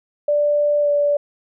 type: tone with pitch glide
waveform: sine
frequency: 587.3 to 580.2 Hz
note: D5 to D5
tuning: 0 to -21 cents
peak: -14 dBFS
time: 0.28-1.17 s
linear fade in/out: 5 ms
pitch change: -21 cents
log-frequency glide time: 0.81-0.89 s
effects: none